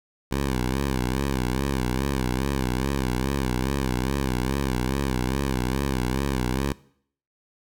10% pulse tone with vibrato, 65.41 Hz, C2, in tune, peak -15 dBFS, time 0.31-6.73 s, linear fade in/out 10 ms, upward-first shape sine, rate 2.4 Hz, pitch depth 110 cents each way, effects noise-tail reverb RT60 0.6 s tail -20 dB re dry

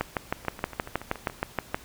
two click trains, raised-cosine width 0.5 ms, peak -10 / -23 dBFS, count 12 / 7, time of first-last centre 0.01-1.745 / 0.45-1.299 s, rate 6.34 / 7.07 Hz, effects pink hiss -49 dBFS RMS until 1.84 s

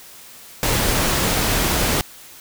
pink noise, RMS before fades -19 dBFS, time 0.63-2.01 s, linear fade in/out 0 ms, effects white hiss -42 dBFS RMS until 2.4 s

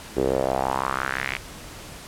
sawtooth tone with band-pass filter sweep, 65.9 Hz, C2, 13 cents sharp, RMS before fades -25 dBFS, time 0.16-1.38 s, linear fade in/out 20 ms, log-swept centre 390 to 2400 Hz, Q 3.5, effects pink hiss -40 dBFS RMS until 2.07 s + low-pass 12000 Hz 12 dB/octave

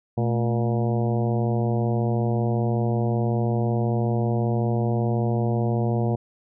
harmonic tone with a mistuned harmonic, 118.4 Hz, A#2, 27 cents sharp, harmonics 1 / 2 / 3 / 4 / 5 / 6 / 7 / 8, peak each -22 / -27 / -30 / -31 / -34 / -33 / -39 / -42 dBFS, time 0.17-6.16 s, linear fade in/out 10 ms, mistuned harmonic 2, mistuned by -98 cents, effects none

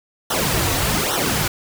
pink noise with flanger, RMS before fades -20 dBFS, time 0.3-1.48 s, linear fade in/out 5 ms, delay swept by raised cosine 0.42 to 4.92 ms, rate 1.2 Hz, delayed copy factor -0.85, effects none

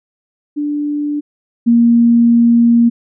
sine tone pair in turn, 293.7 / 234.7 Hz, D4 / A#3, 0 / +12 cents, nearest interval major third, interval 388 cents, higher first, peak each -15 / -6 dBFS, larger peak second, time 0.56-1.21 / 1.66-2.9 s, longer second, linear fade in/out 20 ms, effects none

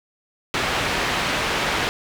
white low-pass noise, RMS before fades -23 dBFS, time 0.54-1.89 s, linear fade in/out 0 ms, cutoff 2600 Hz, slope 12 dB/octave, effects none

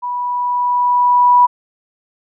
sine tone with level ramp, 980 Hz, B5, 14 cents flat, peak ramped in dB -19 to -5 dBFS, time 0.02-1.47 s, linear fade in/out 20 ms, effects none

